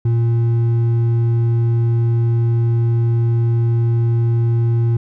triangle tone with hard clipping, 116.54 Hz, A#2, in tune, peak -14 dBFS, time 0.05-4.97 s, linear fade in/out 5 ms, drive 8 dB, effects none

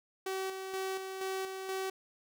sawtooth tone with tremolo, 381.3 Hz, G4, 48 cents flat, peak -30 dBFS, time 0.26-1.9 s, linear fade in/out 5 ms, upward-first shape square, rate 2.1 Hz, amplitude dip 45%, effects none

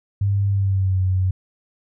sine tone with pitch glide, 99.9 to 93.21 Hz, G2 to F#2, +33 to +13 cents, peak -16 dBFS, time 0.21-1.31 s, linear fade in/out 5 ms, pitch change -120 cents, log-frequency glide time 0.48-1 s, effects none

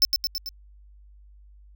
square tone with echo, 5290 Hz, E8, 5 cents sharp, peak -15 dBFS, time 0.02-0.05 s, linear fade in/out 0 ms, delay 110 ms, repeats 4, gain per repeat -4 dB, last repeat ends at 0.49 s, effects added 50 Hz sine -48 dBFS peak until 1.75 s

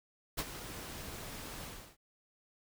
pink noise with ADSR envelope, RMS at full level -33 dBFS, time 0.37-1.97 s, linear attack 21 ms, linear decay 42 ms, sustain -12 dB, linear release 320 ms, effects none

